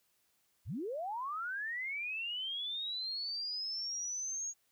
sine linear sweep, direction up, 55 to 6660 Hz, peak -36 dBFS, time 0.65-4.54 s, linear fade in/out 50 ms, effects white hiss -75 dBFS RMS until 4.71 s

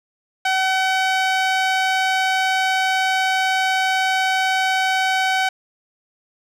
sawtooth tone with band-pass filter, 758 Hz, F#5, 42 cents sharp, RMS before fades -19 dBFS, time 0.45-5.49 s, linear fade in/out 5 ms, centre 1900 Hz, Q 0.62, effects none

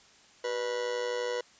40% pulse tone with amplitude modulation, 489.4 Hz, B4, 16 cents flat, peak -26 dBFS, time 0.44-1.41 s, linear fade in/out 5 ms, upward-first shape sine, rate 112 Hz, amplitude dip 70%, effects white hiss -58 dBFS RMS until 1.59 s + resampled to 16000 Hz

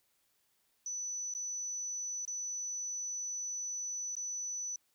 sine tone with dropouts, 5970 Hz, F#8, 15 cents sharp, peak -36 dBFS, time 0.86-4.76 s, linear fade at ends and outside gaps 2 ms, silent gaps 1.339-1.349 / 2.252-2.277 / 4.153-4.166 s, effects white hiss -75 dBFS RMS until 4.94 s

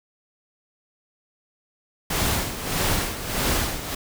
pink noise with tremolo, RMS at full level -22 dBFS, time 2.1-3.95 s, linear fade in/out 5 ms, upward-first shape sine, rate 1.6 Hz, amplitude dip 70%, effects none

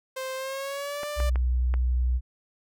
sawtooth tone with pitch glide, 523.3 to 590.8 Hz, C5 to D5, 0 to +10 cents, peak -27 dBFS, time 0.16-1.3 s, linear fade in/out 10 ms, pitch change +210 cents, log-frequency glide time 0.36-1.08 s
clicks, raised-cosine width 0.5 ms, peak -20 dBFS, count 4, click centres 1.033 / 1.202 / 1.358 / 1.74 s
sine tone with vibrato, 62 Hz, B1, 7 cents sharp, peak -21 dBFS, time 1.16-2.21 s, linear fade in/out 50 ms, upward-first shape sine, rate 11 Hz, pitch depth 8 cents each way
effects none

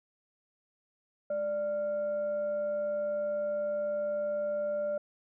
sine tone with frequency modulation, 589 Hz, D5, 5 cents sharp, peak -29 dBFS, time 1.3-4.98 s, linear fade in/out 5 ms, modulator 799 Hz, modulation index 0.24, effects none

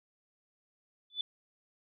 sine tone with exponential growth, 3488 Hz, A7, 16 cents flat, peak -27 dBFS, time 1.1-1.21 s, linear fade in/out 2 ms, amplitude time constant 23 ms, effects none

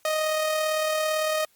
sawtooth tone with amplitude modulation, 622.3 Hz, D#5, in tune, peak -18 dBFS, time 0.05-1.45 s, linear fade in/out 2 ms, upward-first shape sine, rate 37.8 Hz, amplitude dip 30%, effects white hiss -63 dBFS RMS until 1.55 s + Opus 48 kbps

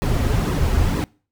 brown noise with flanger, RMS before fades -19 dBFS, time 0.02-1.04 s, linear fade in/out 0 ms, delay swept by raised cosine 1.3 to 6.6 ms, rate 2.1 Hz, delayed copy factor -0.65, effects noise-tail reverb RT60 0.4 s tail -25 dB re dry

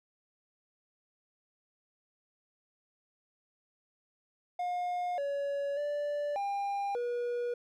triangle tone with pitch steps, 714 / 564 / 584 / 801 / 482.3 Hz, F5 / C#5 / D5 / G5 / B4, +38 / +30 / -10 / +37 / -41 cents, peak -29 dBFS, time 4.59-7.54 s, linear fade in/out 5 ms, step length 590 ms, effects none

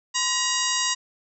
harmonic tone with a mistuned harmonic, 952 Hz, A#5, 36 cents sharp, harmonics 1 / 2 / 3 / 4 / 5 / 6 / 7 / 8, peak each -30 / -30 / -30 / -30 / -30 / -30 / -30 / -30 dBFS, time 0.14-0.95 s, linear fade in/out 20 ms, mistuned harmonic 1, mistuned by +130 cents, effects none

